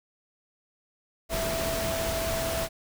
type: tone in noise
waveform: sine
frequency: 659.3 Hz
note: E5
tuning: in tune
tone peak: -30 dBFS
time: 1.29-2.69 s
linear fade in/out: 50 ms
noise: pink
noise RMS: -31 dBFS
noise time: 1.29-2.69 s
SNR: -2 dB
effects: none